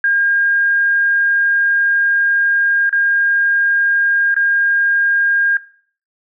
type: tone with dropouts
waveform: sine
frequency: 1614 Hz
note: G#6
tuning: 50 cents flat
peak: -11 dBFS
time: 0.04-5.57 s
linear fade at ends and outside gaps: 2 ms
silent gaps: 2.894-2.927 / 4.343-4.364 s
effects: noise-tail reverb RT60 0.5 s tail -18 dB re dry